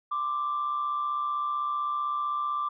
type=tone pair together; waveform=sine; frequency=1041.3 / 1177 Hz; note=C6 / D6; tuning=-9 / +3 cents; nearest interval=major second; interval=212 cents; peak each=-35 / -26 dBFS; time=0.11-2.69 s; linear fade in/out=10 ms; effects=tanh soft clip ceiling -22 dBFS